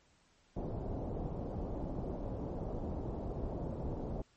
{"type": "low-pass noise", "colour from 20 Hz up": "pink", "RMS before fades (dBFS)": -39, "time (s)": [0.56, 4.22], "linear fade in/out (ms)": 5, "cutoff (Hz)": 720, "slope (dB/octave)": 24, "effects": ["pink hiss -69 dBFS RMS until 4.36 s", "MP3 32 kbps"]}